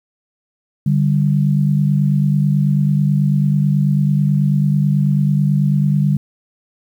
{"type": "tone pair together", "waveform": "sine", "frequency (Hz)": [146.83, 195.99], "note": ["D3", "G3"], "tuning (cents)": [0, 0], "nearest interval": "perfect fourth", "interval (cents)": 500, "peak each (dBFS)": [-13, -17], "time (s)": [0.86, 6.17], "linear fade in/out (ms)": 5, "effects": ["8-bit"]}